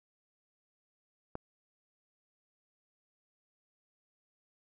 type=click; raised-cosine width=1 ms; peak=-24 dBFS; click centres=1.354 s; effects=none